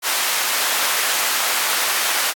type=high-pass noise; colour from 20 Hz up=pink; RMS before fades=-20 dBFS; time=0.02-2.34 s; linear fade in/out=50 ms; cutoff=980 Hz; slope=12 dB/octave; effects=AAC 64 kbps